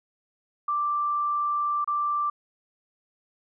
sine tone with dropouts, 1176 Hz, D6, 2 cents sharp, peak -23 dBFS, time 0.68-2.3 s, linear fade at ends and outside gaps 5 ms, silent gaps 1.845-1.875 s, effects none

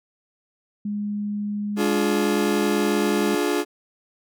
sine tone, 206.6 Hz, G#3, 9 cents flat, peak -24 dBFS, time 0.85-3.35 s, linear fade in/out 5 ms
40% pulse chord, D diminished, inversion none, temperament just, 293.7 / 352.4 / 422.9 Hz, D4 / F4 / Ab4, 0 / +16 / +31 cents, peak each -24 dBFS, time 1.76-3.65 s, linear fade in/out 50 ms
effects none

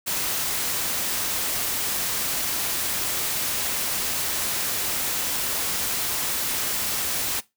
white noise, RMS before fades -26 dBFS, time 0.06-7.41 s, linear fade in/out 20 ms, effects noise-tail reverb RT60 0.2 s tail -19 dB re dry

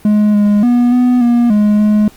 triangle tone with pitch steps, 210.1 / 206.6 / 242.6 / 248 / 238.7 / 209.1 / 211 Hz, G#3 / G#3 / B3 / B3 / A#3 / G#3 / G#3, +20 / -9 / -31 / +7 / +41 / +12 / +28 cents, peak -5 dBFS, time 0.05-2.08 s, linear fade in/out 2 ms, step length 290 ms, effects pink hiss -43 dBFS RMS until 2.16 s + Opus 32 kbps

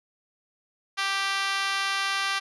5% pulse tone with high-pass filter, 392 Hz, G4, in tune, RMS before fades -27 dBFS, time 0.97-2.4 s, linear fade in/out 20 ms, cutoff 1100 Hz, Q 1.6, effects resampled to 22050 Hz

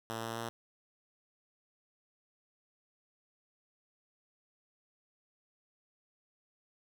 5% pulse tone with pitch steps, 113 / 114.31 / 115.64 Hz, A2 / A#2 / A#2, +47 / -33 / -13 cents, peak -26 dBFS, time 0.1-0.49 s, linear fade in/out 0 ms, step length 130 ms, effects none

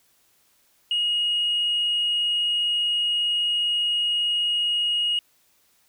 sine tone with frequency modulation, 2879 Hz, F#7, 48 cents flat, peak -19 dBFS, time 0.91-5.19 s, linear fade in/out 2 ms, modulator 21.1 Hz, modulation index 0.2, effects tanh soft clip ceiling -17 dBFS + white hiss -63 dBFS RMS until 5.88 s

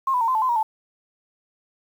sine tone with pitch steps, 1069 / 993 / 914 / 1031 / 878 / 1027 / 948 / 876 Hz, C6 / B5 / A#5 / C6 / A5 / C6 / A#5 / A5, +37 / +9 / -34 / -26 / -4 / -33 / +29 / -8 cents, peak -18 dBFS, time 0.07-0.63 s, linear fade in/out 5 ms, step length 70 ms, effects 8-bit

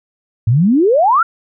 sine exponential sweep, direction up, 103.83 to 1425 Hz, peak -8 dBFS, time 0.47-1.23 s, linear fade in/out 5 ms, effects none

